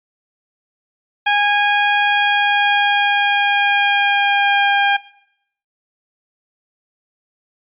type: tone with pitch glide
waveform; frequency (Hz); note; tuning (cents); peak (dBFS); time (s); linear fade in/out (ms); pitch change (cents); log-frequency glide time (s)
15% pulse; 821 to 804.6; G#5 to G5; -20 to +45; -6; 1.26-4.97; 10; -35; 1.98-4.77
effects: noise-tail reverb RT60 0.7 s tail -18 dB re dry + resampled to 8000 Hz